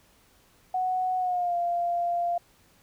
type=tone with pitch glide; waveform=sine; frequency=740 to 694.4 Hz; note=F#5 to F5; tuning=0 to -10 cents; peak=-24 dBFS; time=0.74-2.38 s; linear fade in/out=5 ms; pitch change=-110 cents; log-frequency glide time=1.18-1.56 s; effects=pink hiss -61 dBFS RMS until 2.82 s